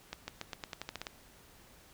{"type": "accelerating click train", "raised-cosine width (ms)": 0.2, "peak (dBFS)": -21, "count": 11, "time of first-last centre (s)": [0.13, 1.068], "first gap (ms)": 150, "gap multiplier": 0.89, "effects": ["pink hiss -59 dBFS RMS until 1.93 s"]}